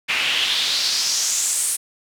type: noise with band-pass filter sweep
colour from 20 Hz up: pink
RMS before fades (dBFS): -21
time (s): 0.08-1.77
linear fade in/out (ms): 20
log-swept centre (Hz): 2400 to 9600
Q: 3.2
effects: none